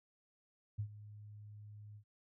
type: tone with ADSR envelope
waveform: sine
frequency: 104.7 Hz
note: G#2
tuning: 15 cents sharp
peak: -34 dBFS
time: 0.78-2.04 s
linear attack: 16 ms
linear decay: 80 ms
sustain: -16 dB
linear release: 80 ms
effects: none